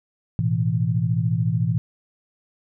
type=chord; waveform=sine; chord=A suspended second; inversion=none; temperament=just; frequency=110 / 123.75 / 165 Hz; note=A2 / B2 / E3; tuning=0 / +4 / +2 cents; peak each=-23 dBFS; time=0.39-1.78 s; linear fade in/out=0 ms; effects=none